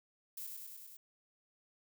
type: noise with echo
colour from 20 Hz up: violet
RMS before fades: -44 dBFS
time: 0.37-0.47 s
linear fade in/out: 5 ms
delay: 100 ms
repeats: 5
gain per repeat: -2 dB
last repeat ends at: 0.97 s
effects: none